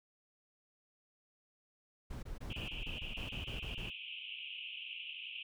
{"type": "noise bursts", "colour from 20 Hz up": "brown", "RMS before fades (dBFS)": -43, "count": 12, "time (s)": [2.1, 3.902], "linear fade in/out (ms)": 10, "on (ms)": 130, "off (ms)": 22}
{"type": "band-pass noise", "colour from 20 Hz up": "white", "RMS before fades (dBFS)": -46, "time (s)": [2.5, 5.43], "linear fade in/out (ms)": 5, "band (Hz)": [2500, 3100], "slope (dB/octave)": 96}
{"effects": []}